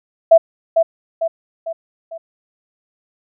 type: tone with echo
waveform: sine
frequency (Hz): 659.3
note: E5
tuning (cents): 0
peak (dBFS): -3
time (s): 0.31-0.38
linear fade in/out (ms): 10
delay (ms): 450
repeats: 4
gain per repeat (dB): -6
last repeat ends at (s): 2.18
effects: none